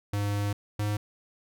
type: tone pair in turn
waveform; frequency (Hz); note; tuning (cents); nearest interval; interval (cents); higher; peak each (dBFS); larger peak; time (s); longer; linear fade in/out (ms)
square; 102.1 / 104.31; G#2 / G#2; -29 / +8; unison; 37; second; -27; neither; 0.13-0.53 / 0.79-0.97; first; 5
effects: none